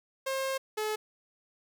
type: tone pair in turn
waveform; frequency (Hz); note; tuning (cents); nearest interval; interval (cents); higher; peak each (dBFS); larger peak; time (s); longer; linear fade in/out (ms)
sawtooth; 534 / 429; C5 / A4; +35 / -44; major third; 379; first; -26; neither; 0.26-0.58 / 0.77-0.96; first; 10
effects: none